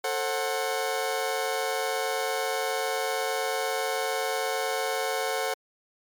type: chord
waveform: sawtooth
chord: F# diminished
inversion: first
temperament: just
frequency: 444 / 532.8 / 740 Hz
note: A4 / C5 / F#5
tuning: +16 / +31 / 0 cents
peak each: -27 dBFS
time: 0.04-5.54 s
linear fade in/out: 5 ms
effects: MP3 96 kbps